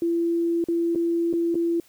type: tone with dropouts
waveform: sine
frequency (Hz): 337.9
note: E4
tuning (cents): +43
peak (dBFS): -20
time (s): 0.02-1.8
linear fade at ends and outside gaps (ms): 2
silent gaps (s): 0.641-0.685 / 0.95-0.957 / 1.329-1.336 / 1.545-1.553
effects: white hiss -57 dBFS RMS until 1.88 s